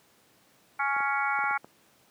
harmonic tone, 278.4 Hz, C#4, 8 cents sharp, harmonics 3 / 4 / 5 / 6 / 7 / 8, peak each -30 / -33 / -29 / -39 / -38 / -33 dBFS, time 0.79-1.58 s, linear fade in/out 10 ms
clicks, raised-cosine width 1 ms, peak -30 dBFS, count 6, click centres 0.965 / 1.005 / 1.389 / 1.439 / 1.51 / 1.645 s
effects pink hiss -62 dBFS RMS until 2.1 s + high-pass 150 Hz 12 dB/octave

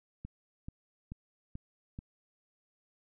click train, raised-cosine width 5 ms, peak -29 dBFS, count 5, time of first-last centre 0.25-1.989 s, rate 2.3 Hz, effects none

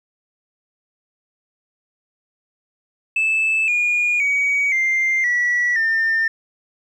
sine tone with pitch steps, 2625 / 2435 / 2259 / 2096 / 1943.9 / 1803.3 Hz, E7 / D#7 / C#7 / C7 / B6 / A6, -8 / -38 / +32 / +2 / -28 / +42 cents, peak -14 dBFS, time 3.16-6.28 s, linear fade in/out 5 ms, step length 520 ms, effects tanh soft clip ceiling -13 dBFS + 9-bit

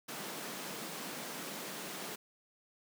pink high-pass noise, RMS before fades -43 dBFS, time 0.08-2.16 s, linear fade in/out 10 ms, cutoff 160 Hz, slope 48 dB/octave, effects none

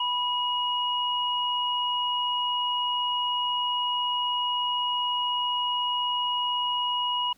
sine tone pair together, 982.8 / 2891 Hz, B5 / F#7, -9 / -41 cents, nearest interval octave + perfect fifth, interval 1868 cents, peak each -27 dBFS, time 0-7.33 s, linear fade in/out 5 ms, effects pink hiss -62 dBFS RMS until 7.37 s

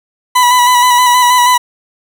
40% pulse tone with vibrato, 987 Hz, B5, 1 cent flat, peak -5 dBFS, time 0.35-1.58 s, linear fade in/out 10 ms, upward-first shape square, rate 6.3 Hz, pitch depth 24 cents each way, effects none

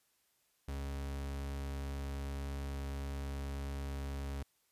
40% pulse tone, 69.3 Hz, C#2, in tune, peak -37 dBFS, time 0.68-4.43 s, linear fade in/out 5 ms, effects white hiss -75 dBFS RMS until 4.71 s + resampled to 32000 Hz

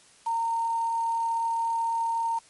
sine tone with quantisation, 918 Hz, A#5, 27 cents flat, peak -24 dBFS, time 0.26-2.39 s, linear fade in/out 10 ms, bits 7, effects white hiss -56 dBFS RMS until 2.49 s + MP3 48 kbps

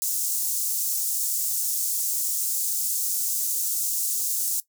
pink high-pass noise, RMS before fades -26 dBFS, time 0.02-4.6 s, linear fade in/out 0 ms, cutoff 6700 Hz, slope 24 dB/octave, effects noise-tail reverb RT60 0.1 s tail -17 dB re dry

